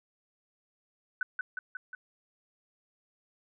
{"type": "tone with echo", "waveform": "sine", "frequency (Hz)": 1500, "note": "F#6", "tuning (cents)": 23, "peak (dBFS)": -27, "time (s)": [1.21, 1.23], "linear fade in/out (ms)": 2, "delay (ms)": 180, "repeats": 4, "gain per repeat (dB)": -3, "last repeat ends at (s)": 1.95, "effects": []}